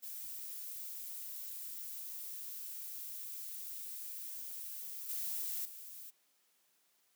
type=noise with level steps; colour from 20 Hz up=violet; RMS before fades=-45 / -39 / -50 dBFS; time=0.02-6.11 s; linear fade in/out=20 ms; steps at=5.09 / 5.65 s; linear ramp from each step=5 ms; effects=white hiss -74 dBFS RMS until 7.15 s + high-pass 200 Hz 12 dB/octave